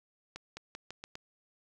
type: accelerating click train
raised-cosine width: 0.2 ms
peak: -25 dBFS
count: 6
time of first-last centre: 0.36-1.154 s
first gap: 210 ms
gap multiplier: 0.86
effects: none